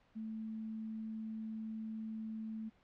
sine tone, 220 Hz, A3, in tune, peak -40 dBFS, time 0.15-2.7 s, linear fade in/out 20 ms, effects pink hiss -70 dBFS RMS until 2.83 s + low-pass 3000 Hz 12 dB/octave

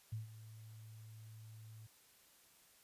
sine tone with ADSR envelope, 110 Hz, A2, in tune, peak -38 dBFS, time 0.12-1.87 s, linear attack 9 ms, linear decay 140 ms, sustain -14 dB, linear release 9 ms, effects white hiss -67 dBFS RMS until 2.83 s + resampled to 32000 Hz

